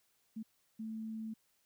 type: tone bursts at uneven times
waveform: sine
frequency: 220.8 Hz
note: A3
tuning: 6 cents sharp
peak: -39 dBFS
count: 2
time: 0.36-0.43 / 0.79-1.34 s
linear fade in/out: 10 ms
effects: white hiss -75 dBFS RMS until 1.65 s